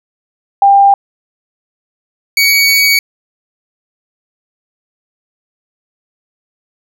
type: tone pair in turn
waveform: sine / 25% pulse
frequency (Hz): 796 / 2251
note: G5 / C#7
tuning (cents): +26 / +26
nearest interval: octave + tritone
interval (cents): 1800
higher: second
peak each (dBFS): -3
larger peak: neither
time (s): 0.62-0.94 / 2.37-2.99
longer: second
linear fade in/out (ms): 2
effects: none